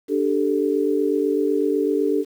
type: chord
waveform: sine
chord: D suspended fourth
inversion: none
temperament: equal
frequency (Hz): 293.7 / 392 / 440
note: D4 / G4 / A4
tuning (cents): 0 / 0 / 0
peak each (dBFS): -22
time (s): 0.08-2.25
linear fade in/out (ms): 50
effects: 8-bit